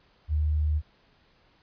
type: tone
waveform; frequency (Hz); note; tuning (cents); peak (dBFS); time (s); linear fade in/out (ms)
sine; 76; D#2; -40; -22; 0.28-0.82; 50
effects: pink hiss -63 dBFS RMS until 1.62 s + resampled to 11025 Hz